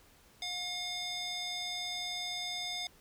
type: tone with band-pass filter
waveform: square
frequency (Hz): 718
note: F5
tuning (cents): +48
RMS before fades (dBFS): -38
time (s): 0.42-2.87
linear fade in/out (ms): 2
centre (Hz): 4200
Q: 2.5
effects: pink hiss -62 dBFS RMS until 3 s